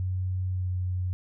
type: tone with pitch glide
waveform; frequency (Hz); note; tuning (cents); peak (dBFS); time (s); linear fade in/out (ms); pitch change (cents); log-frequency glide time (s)
sine; 92.5 to 91.23; F#2 to F#2; 0 to -24; -26; 0-1.13; 0; -24; 0.51-0.69
effects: none